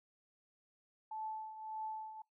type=tone with tremolo; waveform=sine; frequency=872 Hz; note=A5; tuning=16 cents flat; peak=-38 dBFS; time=1.11-2.22 s; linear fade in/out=5 ms; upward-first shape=triangle; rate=1.7 Hz; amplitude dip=70%; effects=noise-tail reverb RT60 0.2 s tail -25 dB re dry